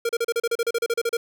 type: tone bursts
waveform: square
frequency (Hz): 466.2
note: A#4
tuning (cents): 0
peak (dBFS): -21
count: 15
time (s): 0.05-1.17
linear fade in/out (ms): 5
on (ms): 42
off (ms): 35
effects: none